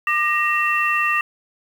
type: tone cluster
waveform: sine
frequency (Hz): 1197 / 1875 / 2705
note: D6 / A#6 / E7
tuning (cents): +33 / +10 / +44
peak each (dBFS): -21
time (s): 0.07-1.21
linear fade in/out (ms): 2
effects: 7-bit